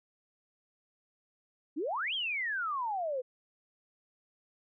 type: exponential two-way sweep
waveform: sine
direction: up then down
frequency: 266.7 to 3322 to 488.2 Hz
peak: -31 dBFS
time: 1.76-3.22 s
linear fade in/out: 20 ms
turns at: 2.14 s
effects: none